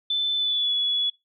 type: tone with pitch glide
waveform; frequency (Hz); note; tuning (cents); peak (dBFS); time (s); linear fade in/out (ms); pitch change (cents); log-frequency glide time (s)
sine; 3520 to 3396; A7 to G#7; 0 to +38; -21; 0.1-1.1; 5; -62; 0.37-0.73
effects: noise-tail reverb RT60 0.2 s tail -22 dB re dry